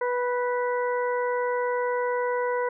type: harmonic tone with a mistuned harmonic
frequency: 491.1 Hz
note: B4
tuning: 10 cents flat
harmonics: 1 / 2 / 3 / 4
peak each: -25 / -29 / -35 / -37 dBFS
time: 0.01-2.69 s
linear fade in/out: 5 ms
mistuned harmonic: 3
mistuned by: +16 cents
effects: none